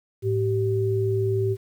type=tone pair together; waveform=sine; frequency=108.33 / 386.4 Hz; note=A2 / G4; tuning=-26 / -25 cents; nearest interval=octave + minor seventh; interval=2201 cents; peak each=-23 dBFS; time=0.22-1.57 s; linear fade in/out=50 ms; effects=9-bit